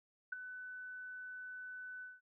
sine tone with ADSR envelope, 1500 Hz, F#6, 23 cents sharp, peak -34 dBFS, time 0.32-2.21 s, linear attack 8 ms, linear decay 10 ms, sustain -11 dB, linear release 190 ms, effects none

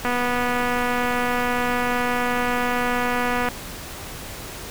click train, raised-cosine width 0.5 ms, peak -9 dBFS, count 843, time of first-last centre 0.05-3.487 s, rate 245 Hz, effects pink hiss -35 dBFS RMS until 4.7 s

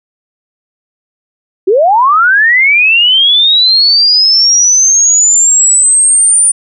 sine linear sweep, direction up, 349.2 to 9350 Hz, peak -4 dBFS, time 1.67-6.52 s, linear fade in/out 10 ms, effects none

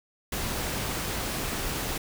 pink noise, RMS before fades -31 dBFS, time 0.32-1.98 s, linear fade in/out 5 ms, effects none

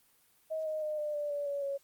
sine tone with pitch steps, 633 / 621.4 / 610 / 598.9 / 587.9 / 577.1 / 566.6 / 556.2 Hz, D#5 / D#5 / D#5 / D5 / D5 / D5 / C#5 / C#5, +30 / -2 / -34 / +34 / +2 / -30 / +38 / +6 cents, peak -32 dBFS, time 0.5-1.78 s, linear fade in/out 20 ms, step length 160 ms, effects white hiss -67 dBFS RMS until 1.83 s + Opus 32 kbps

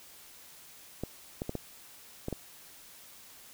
clicks, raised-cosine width 2 ms, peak -20 dBFS, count 6, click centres 1.036 / 1.419 / 1.494 / 1.553 / 2.284 / 2.327 s, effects white hiss -53 dBFS RMS until 3.53 s

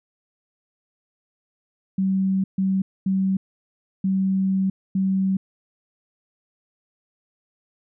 sine tone bursts at uneven times, 191.3 Hz, G3, 42 cents flat, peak -18 dBFS, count 5, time 1.98-2.44 / 2.58-2.82 / 3.06-3.37 / 4.04-4.7 / 4.95-5.37 s, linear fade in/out 5 ms, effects none

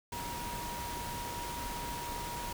sine tone in noise, 953 Hz, A#5, 38 cents sharp, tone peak -40 dBFS, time 0.12-2.53 s, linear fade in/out 5 ms, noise pink, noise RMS -41 dBFS, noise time 0.12-2.53 s, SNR -2 dB, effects none

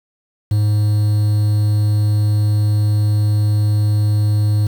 triangle tone with quantisation, 105 Hz, G#2, 19 cents sharp, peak -10 dBFS, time 0.51-4.67 s, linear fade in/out 5 ms, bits 6, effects none

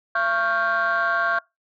sine tone cluster, 679 / 1104 / 1400 / 1571 Hz, F5 / C#6 / F6 / G6, -49 / -7 / +4 / +3 cents, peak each -25 / -24 / -24 / -22 dBFS, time 0.15-1.39 s, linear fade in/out 5 ms, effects noise-tail reverb RT60 0.2 s tail -23 dB re dry + tanh soft clip ceiling -14 dBFS

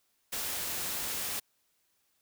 white noise, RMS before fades -35 dBFS, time 0.32-1.4 s, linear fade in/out 10 ms, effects white hiss -74 dBFS RMS until 2.21 s

